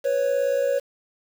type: tone pair together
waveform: triangle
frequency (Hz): 495.4 / 553.5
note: B4 / C#5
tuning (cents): +5 / -3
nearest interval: major second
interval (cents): 192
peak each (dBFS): -23 / -19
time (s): 0.04-0.8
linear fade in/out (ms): 20
effects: 7-bit